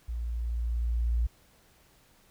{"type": "tone with level ramp", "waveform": "sine", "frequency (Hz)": 58.27, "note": "A#1", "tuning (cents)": 0, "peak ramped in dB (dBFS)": [-31, -23], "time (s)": [0.08, 1.27], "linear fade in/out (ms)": 10, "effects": ["pink hiss -62 dBFS RMS until 2.3 s"]}